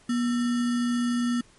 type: tone with sample-and-hold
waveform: sine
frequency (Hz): 241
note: B3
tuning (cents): -42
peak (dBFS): -22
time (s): 0.09-1.41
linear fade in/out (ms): 5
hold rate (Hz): 1575
effects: pink hiss -57 dBFS RMS until 1.58 s + MP3 48 kbps